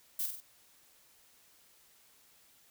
violet noise with echo, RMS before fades -34 dBFS, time 0.19-0.26 s, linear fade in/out 5 ms, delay 48 ms, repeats 3, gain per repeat -5 dB, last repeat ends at 0.404 s, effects white hiss -64 dBFS RMS until 2.7 s

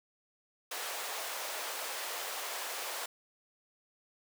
pink high-pass noise, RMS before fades -39 dBFS, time 0.71-3.06 s, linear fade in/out 5 ms, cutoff 520 Hz, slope 24 dB/octave, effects none

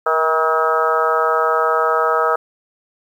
harmonic tone with a mistuned harmonic, 160 Hz, D#3, 49 cents sharp, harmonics 3 / 4 / 5 / 6 / 7 / 8 / 9 / 10, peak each -20 / -21 / -25 / -24 / -28 / -17 / -28 / -29 dBFS, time 0.06-2.36 s, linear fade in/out 5 ms, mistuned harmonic 3, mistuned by -19 cents, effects 8-bit

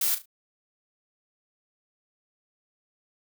blue noise with echo, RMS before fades -25 dBFS, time 0.01-0.15 s, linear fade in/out 5 ms, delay 36 ms, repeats 3, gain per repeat -11 dB, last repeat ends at 0.258 s, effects none

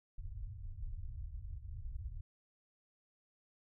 pink low-pass noise, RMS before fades -44 dBFS, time 0.18-2.21 s, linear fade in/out 5 ms, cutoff 110 Hz, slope 48 dB/octave, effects none

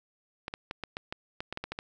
clicks, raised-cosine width 0.3 ms, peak -19 dBFS, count 12, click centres 0.481 / 0.539 / 0.711 / 0.837 / 0.969 / 1.125 / 1.405 / 1.526 / 1.574 / 1.64 / 1.72 / 1.789 s, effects none

